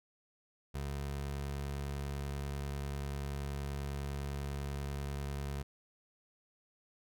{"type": "tone", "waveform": "25% pulse", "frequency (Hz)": 70.2, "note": "C#2", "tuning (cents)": 22, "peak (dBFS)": -33, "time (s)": [0.74, 5.63], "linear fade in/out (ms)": 10, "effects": []}